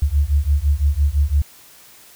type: beating tone pair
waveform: sine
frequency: 69.3 / 75.2 Hz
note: C#2 / D2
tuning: 0 / +42 cents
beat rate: 5.9 Hz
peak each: -17 dBFS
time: 0.02-1.42 s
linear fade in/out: 5 ms
effects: white hiss -46 dBFS RMS until 2.15 s